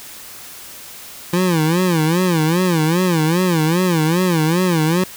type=tone with vibrato; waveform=25% pulse; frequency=169.4 Hz; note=E3; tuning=48 cents sharp; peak=-10 dBFS; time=1.33-5.04 s; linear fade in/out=5 ms; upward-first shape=sine; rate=2.5 Hz; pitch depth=160 cents each way; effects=white hiss -36 dBFS RMS until 5.16 s